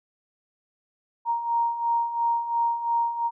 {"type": "beating tone pair", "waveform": "sine", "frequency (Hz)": [932.3, 935.2], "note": ["A#5", "A#5"], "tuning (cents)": [0, 5], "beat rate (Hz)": 2.9, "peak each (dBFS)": [-29, -23], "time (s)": [1.25, 3.31], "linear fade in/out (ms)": 50, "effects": []}